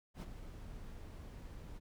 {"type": "noise with ADSR envelope", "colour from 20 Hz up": "brown", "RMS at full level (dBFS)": -40, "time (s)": [0.14, 1.8], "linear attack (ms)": 80, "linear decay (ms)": 28, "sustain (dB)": -9, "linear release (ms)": 30, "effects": []}